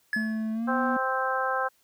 triangle tone with exponential decay, 1709 Hz, G#6, 49 cents sharp, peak -21 dBFS, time 0.13-0.56 s, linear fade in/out 1 ms, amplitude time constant 92 ms
triangle tone with pitch glide, 220 to 245.5 Hz, A3 to B3, 0 to -10 cents, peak -25 dBFS, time 0.16-0.97 s, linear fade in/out 5 ms, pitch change +190 cents, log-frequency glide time 0.53-0.76 s
harmonic tone, 261.6 Hz, C4, in tune, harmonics 2 / 3 / 4 / 5 / 6, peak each -31 / -31 / -31 / -31 / -31 dBFS, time 0.67-1.69 s, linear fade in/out 20 ms
effects white hiss -66 dBFS RMS until 1.83 s

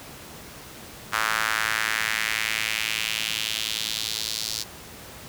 sawtooth tone with high-pass filter sweep, 110 Hz, A2, in tune, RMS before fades -27 dBFS, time 1.12-4.64 s, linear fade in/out 20 ms, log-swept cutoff 1300 to 4700 Hz, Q 2.3, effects pink hiss -42 dBFS RMS until 5.28 s + high-pass 60 Hz 12 dB/octave

